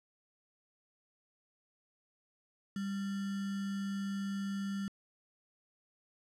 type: tone with sample-and-hold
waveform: sine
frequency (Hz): 197.5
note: G3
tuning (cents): +13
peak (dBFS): -34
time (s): 2.76-4.88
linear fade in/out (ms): 2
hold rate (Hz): 1575
effects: low-pass 9000 Hz 12 dB/octave